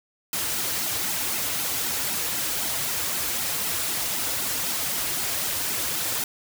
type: noise with flanger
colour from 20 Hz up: white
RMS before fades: -27 dBFS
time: 0.33-6.24 s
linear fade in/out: 2 ms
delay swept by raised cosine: 1.7 to 5.3 ms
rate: 3.9 Hz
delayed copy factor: -1
effects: none